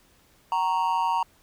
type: tone with amplitude modulation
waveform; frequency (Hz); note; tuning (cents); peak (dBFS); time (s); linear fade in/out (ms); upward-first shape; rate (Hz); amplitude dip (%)
triangle; 932.3; A#5; 0; -16; 0.52-1.23; 2; sine; 172; 85
effects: pink hiss -60 dBFS RMS until 1.42 s